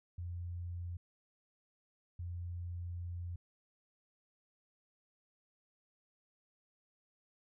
sine tone bursts at uneven times, 87.31 Hz, F2, in tune, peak -39 dBFS, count 2, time 0.18-0.97 / 2.19-3.36 s, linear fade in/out 5 ms, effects none

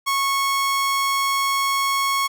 sawtooth tone, 1100 Hz, C#6, 14 cents flat, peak -15 dBFS, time 0.06-2.28 s, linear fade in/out 20 ms, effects none

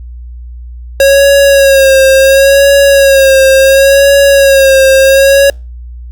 square tone with vibrato, 546 Hz, C#5, 26 cents flat, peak -3 dBFS, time 1-5.5 s, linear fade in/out 2 ms, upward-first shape sine, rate 0.71 Hz, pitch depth 40 cents each way, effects added 60 Hz sine -23 dBFS peak until 6.11 s + Opus 48 kbps

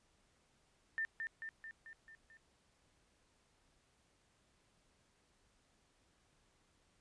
sine tone with echo, 1795 Hz, A6, 34 cents sharp, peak -35 dBFS, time 0.98-1.05 s, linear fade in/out 0 ms, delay 220 ms, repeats 6, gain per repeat -4 dB, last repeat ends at 2.37 s, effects pink hiss -74 dBFS RMS until 7 s + resampled to 22050 Hz

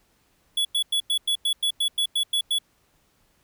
square tone bursts, 3391 Hz, G#7, 35 cents sharp, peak -21 dBFS, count 12, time 0.57-2.586 s, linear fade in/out 5 ms, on 80 ms, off 96 ms, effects pink hiss -65 dBFS RMS until 3.43 s

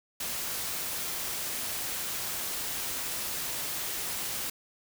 white noise, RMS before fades -34 dBFS, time 0.2-4.5 s, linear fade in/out 5 ms, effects none

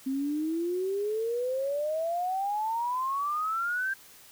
sine exponential sweep, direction up, 261.6 to 1594 Hz, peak -27 dBFS, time 0.06-3.94 s, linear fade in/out 10 ms, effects white hiss -53 dBFS RMS until 4.31 s

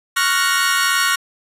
sawtooth chord, Gb major seventh, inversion second, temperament equal, 1108.7 / 1396.9 / 1480 / 1864.7 Hz, Db6 / F6 / Gb6 / Bb6, 0 / 0 / 0 / 0 cents, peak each -17 dBFS, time 0.16-1.16 s, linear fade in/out 10 ms, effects resampled to 32000 Hz

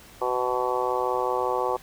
harmonic tone, 125.4 Hz, B2, 27 cents sharp, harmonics 3 / 4 / 5 / 6 / 7 / 8 / 9, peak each -30 / -28 / -34 / -32 / -29 / -34 / -31 dBFS, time 0.21-1.77 s, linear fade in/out 10 ms, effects pink hiss -49 dBFS RMS until 1.82 s

